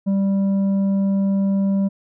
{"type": "tone with tanh clipping", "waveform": "sine", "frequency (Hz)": 196, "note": "G3", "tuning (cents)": 0, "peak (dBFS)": -17, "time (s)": [0.06, 1.89], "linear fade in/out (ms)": 20, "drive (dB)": 6, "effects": []}